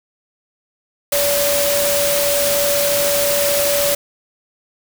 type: tone in noise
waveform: sine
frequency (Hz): 573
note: D5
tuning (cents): -43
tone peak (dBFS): -17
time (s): 1.12-3.95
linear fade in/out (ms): 5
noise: white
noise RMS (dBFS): -19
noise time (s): 1.12-3.95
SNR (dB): -1
effects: none